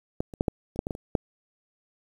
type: clicks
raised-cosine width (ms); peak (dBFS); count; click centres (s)
2; -13 / -27 / -9 / -10 / -30 / -9 / -17 / -16 / -24 / -8; 10; 0.205 / 0.338 / 0.409 / 0.482 / 0.76 / 0.791 / 0.869 / 0.908 / 0.951 / 1.152
effects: 8-bit